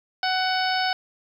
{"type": "harmonic tone", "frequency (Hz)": 746, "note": "F#5", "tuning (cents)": 14, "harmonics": [1, 2, 3, 4, 5, 6, 7], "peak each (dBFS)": [-24, -27, -33, -32, -34, -32, -32], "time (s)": [0.23, 0.93], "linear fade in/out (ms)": 2, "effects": ["9-bit"]}